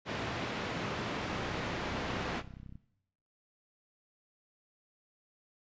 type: band-pass noise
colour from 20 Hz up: pink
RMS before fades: -37 dBFS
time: 0.05-2.43 s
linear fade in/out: 50 ms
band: 110 to 3100 Hz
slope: 12 dB/octave
type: click train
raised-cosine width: 5 ms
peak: -36 dBFS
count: 48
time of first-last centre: 1.3-2.755 s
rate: 32.3 Hz
effects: noise-tail reverb RT60 0.8 s tail -17 dB re dry + resampled to 16000 Hz